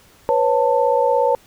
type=tone cluster; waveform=sine; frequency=491 / 548 / 890 Hz; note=B4 / C#5 / A5; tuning=-10 / -20 / +20 cents; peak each=-18 dBFS; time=0.29-1.35 s; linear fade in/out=0 ms; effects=pink hiss -51 dBFS RMS until 1.46 s